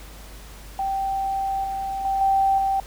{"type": "tone with level steps", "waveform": "sine", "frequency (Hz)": 779, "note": "G5", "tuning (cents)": -11, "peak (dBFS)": [-22, -25, -20, -16, -19], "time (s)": [0.79, 2.8], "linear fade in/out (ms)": 2, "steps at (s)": [1.64, 2.05, 2.21, 2.58], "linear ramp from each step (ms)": 2, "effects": ["added 50 Hz sine -40 dBFS peak until 2.86 s", "pink hiss -45 dBFS RMS until 2.86 s"]}